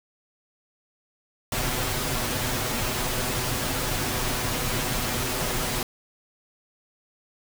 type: noise with comb filter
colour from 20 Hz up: pink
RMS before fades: -27 dBFS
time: 1.52-5.83 s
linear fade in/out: 2 ms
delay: 8 ms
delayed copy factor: +0.55
effects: none